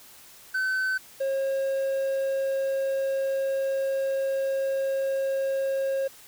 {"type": "tone pair in turn", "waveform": "triangle", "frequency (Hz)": [1525, 540.5], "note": ["G6", "C#5"], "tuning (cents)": [-48, -44], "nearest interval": "octave + tritone", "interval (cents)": 1796, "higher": "first", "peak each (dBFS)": -22, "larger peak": "neither", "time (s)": [[0.54, 0.98], [1.2, 6.08]], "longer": "second", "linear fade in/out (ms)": 10, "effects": ["white hiss -50 dBFS RMS until 6.27 s"]}